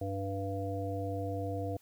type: harmonic tone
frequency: 98 Hz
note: G2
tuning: in tune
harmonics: 1 / 3 / 5 / 7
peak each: -36 / -40 / -39 / -40 dBFS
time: 0.01-1.77 s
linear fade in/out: 5 ms
effects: white hiss -66 dBFS RMS until 1.81 s